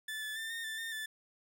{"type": "tone with pitch steps", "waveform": "30% pulse", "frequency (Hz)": [1749, 1735, 1788, 1832, 1768, 1818, 1751], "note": ["A6", "A6", "A6", "A#6", "A6", "A#6", "A6"], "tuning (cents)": [-11, -25, 27, -31, 8, -44, -9], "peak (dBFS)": -35, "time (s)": [0.08, 1.06], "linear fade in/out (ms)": 5, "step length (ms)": 140, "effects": []}